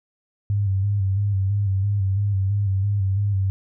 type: tone with vibrato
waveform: sine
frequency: 99 Hz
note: G2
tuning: 18 cents sharp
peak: -18 dBFS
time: 0.5-3.5 s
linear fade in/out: 0 ms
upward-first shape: square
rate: 3 Hz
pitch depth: 47 cents each way
effects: none